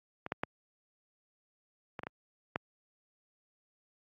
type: clicks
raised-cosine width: 0.5 ms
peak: -23 / -17 / -16 / -23 / -24 / -23 / -16 dBFS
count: 7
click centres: 0.264 / 0.321 / 0.435 / 1.992 / 2.034 / 2.069 / 2.559 s
effects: high-pass 100 Hz 12 dB/octave + AAC 32 kbps